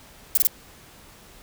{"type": "noise bursts", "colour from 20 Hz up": "violet", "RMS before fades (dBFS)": -17, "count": 3, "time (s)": [0.35, 0.471], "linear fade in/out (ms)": 2, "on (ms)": 23, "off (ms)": 26, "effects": ["pink hiss -49 dBFS RMS until 1.42 s"]}